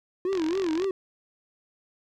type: tone with vibrato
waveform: triangle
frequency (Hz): 349.4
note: F4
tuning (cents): +1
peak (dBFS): -22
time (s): 0.25-0.91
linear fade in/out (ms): 2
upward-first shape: sine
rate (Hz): 3.7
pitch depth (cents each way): 200
type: click train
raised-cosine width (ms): 0.2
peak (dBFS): -18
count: 24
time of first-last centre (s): 0.33-0.843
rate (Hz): 44.8
effects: none